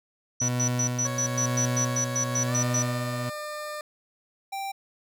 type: tone bursts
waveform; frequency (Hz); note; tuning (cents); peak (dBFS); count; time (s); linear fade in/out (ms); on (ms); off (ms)
sine; 5920; F#8; 0; -24; 13; 0.4-2.825; 5; 85; 110
type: tone with tremolo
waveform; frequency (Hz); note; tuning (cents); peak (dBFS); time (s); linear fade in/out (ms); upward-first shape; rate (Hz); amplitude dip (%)
30% pulse; 123.47; B2; 0; -22; 0.41-3.3; 10; sine; 1; 45
type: tone with pitch glide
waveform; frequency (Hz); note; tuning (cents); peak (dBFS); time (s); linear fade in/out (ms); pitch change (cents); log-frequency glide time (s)
20% pulse; 554.4 to 601.1; C#5 to D5; 0 to +40; -28; 1.05-3.81; 2; +140; 2.46-2.55
type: tone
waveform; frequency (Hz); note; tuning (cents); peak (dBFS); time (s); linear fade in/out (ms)
square; 784; G5; 0; -31; 4.52-4.72; 10
effects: none